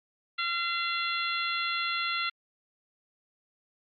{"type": "harmonic tone", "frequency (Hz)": 685, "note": "F5", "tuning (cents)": -34, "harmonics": [2, 3, 4, 5, 6], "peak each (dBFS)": [-32, -34, -35, -36, -37], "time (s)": [0.38, 2.3], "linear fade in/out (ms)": 10, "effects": ["Opus 48 kbps"]}